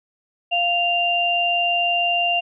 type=tone pair together; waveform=sine; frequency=698.5 / 2786 Hz; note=F5 / F7; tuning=0 / -5 cents; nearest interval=2 octaves; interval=2395 cents; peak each=-21 / -19 dBFS; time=0.51-2.41 s; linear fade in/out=20 ms; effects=none